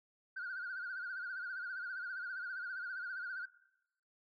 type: tone with vibrato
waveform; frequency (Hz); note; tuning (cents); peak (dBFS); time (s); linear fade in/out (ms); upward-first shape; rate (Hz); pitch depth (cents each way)
sine; 1480; F#6; 0; -38; 0.36-3.46; 10; sine; 15; 90
effects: noise-tail reverb RT60 0.9 s tail -19 dB re dry + tanh soft clip ceiling -36 dBFS